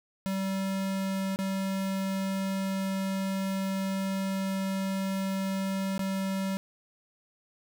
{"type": "tone with dropouts", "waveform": "square", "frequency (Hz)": 192.9, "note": "G3", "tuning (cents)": -28, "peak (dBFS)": -29, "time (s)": [0.26, 6.57], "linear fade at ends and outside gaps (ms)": 0, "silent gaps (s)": [[1.36, 1.389], [5.979, 5.993]], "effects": []}